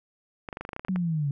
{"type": "clicks", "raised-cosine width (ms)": 0.5, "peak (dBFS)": -20, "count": 12, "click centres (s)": [0.488, 0.528, 0.571, 0.61, 0.651, 0.691, 0.732, 0.764, 0.795, 0.849, 0.884, 0.96]}
{"type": "linear sweep", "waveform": "sine", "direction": "down", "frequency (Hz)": [191, 137.1], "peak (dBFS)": -24, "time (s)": [0.89, 1.31], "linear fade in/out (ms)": 2}
{"effects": []}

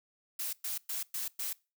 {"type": "noise bursts", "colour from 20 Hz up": "blue", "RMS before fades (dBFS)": -36, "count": 5, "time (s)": [0.39, 1.53], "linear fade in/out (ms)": 5, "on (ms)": 140, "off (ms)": 110, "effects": ["noise-tail reverb RT60 0.3 s tail -23 dB re dry"]}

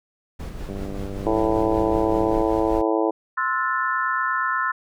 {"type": "noise with tremolo", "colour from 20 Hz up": "brown", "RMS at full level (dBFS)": -30, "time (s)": [0.39, 2.82], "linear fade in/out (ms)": 10, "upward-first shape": "sine", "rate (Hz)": 5.2, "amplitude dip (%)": 40}
{"type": "click train", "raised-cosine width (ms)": 2, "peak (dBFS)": -20, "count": 171, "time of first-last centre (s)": [0.69, 2.419], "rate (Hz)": 98.3}
{"type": "harmonic tone", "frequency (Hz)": 110, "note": "A2", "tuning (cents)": 0, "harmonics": [3, 4, 5, 6, 7, 8, 9], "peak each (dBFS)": [-22, -24, -26, -28, -29, -30, -31], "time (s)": [1.26, 3.11], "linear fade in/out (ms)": 10}
{"type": "chord", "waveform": "sine", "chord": "F# half-diminished seventh", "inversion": "second", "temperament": "equal with one note detuned", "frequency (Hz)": [1046.5, 1318.5, 1447, 1760], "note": ["C6", "E6", "F#6", "A6"], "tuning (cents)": [0, 0, -39, 0], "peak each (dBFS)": [-25, -25, -27, -27], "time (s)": [3.37, 4.72], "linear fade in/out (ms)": 10}
{"effects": []}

